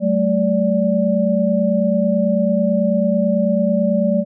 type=tone cluster; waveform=sine; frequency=189.7 / 218.8 / 581 Hz; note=F#3 / A3 / D5; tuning=+43 / -9 / -19 cents; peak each=-18 dBFS; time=0-4.25 s; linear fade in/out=50 ms; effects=none